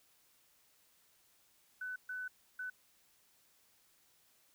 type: tone bursts at uneven times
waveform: sine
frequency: 1500 Hz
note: F#6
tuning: 23 cents sharp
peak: -39 dBFS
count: 3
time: 1.81-1.96 / 2.09-2.28 / 2.59-2.7 s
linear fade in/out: 5 ms
effects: white hiss -70 dBFS RMS until 4.54 s